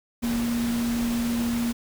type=tone in noise; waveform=sine; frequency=235.6 Hz; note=A#3; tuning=19 cents sharp; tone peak=-23 dBFS; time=0.22-1.73 s; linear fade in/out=20 ms; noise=pink; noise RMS=-34 dBFS; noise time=0.22-1.73 s; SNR=+8 dB; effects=none